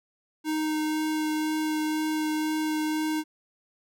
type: tone with vibrato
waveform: square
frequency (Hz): 309.8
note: D#4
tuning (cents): -7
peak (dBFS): -26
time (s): 0.44-3.24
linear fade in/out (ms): 50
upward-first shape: sine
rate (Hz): 2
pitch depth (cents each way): 8
effects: none